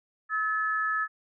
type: tone pair together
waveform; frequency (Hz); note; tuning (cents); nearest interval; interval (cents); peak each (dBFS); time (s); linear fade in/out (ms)
sine; 1292 / 1726; E6 / A6; -35 / -34; perfect fourth; 501; -28; 0.29-1.08; 50
effects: none